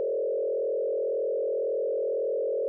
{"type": "tone with frequency modulation", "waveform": "sine", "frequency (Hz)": 493.9, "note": "B4", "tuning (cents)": 0, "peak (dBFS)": -25, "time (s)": [0, 2.68], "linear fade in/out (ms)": 0, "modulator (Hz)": 41.9, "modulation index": 1.8, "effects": []}